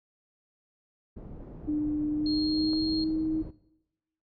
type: low-pass noise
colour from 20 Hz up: pink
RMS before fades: -42 dBFS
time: 1.16-3.51 s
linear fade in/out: 10 ms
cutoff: 380 Hz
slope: 12 dB/octave
type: tone with pitch glide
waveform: sine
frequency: 300 to 315.8 Hz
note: D4 to D#4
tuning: +37 to +26 cents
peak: -25 dBFS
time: 1.67-3.43 s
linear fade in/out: 20 ms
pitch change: +89 cents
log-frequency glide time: 2.13-2.88 s
type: tone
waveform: sine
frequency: 4247 Hz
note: C8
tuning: 25 cents sharp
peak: -33 dBFS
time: 2.26-3.04 s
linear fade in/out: 2 ms
type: click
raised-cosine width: 1 ms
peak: -30 dBFS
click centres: 2.733 s
effects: noise-tail reverb RT60 0.9 s tail -19 dB re dry